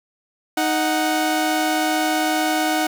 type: tone pair together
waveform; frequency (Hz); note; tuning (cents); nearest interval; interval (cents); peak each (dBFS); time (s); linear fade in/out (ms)
sawtooth; 311.1 / 740; D#4 / F#5; 0 / 0; octave + minor third; 1500; -17; 0.57-2.87; 5
effects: none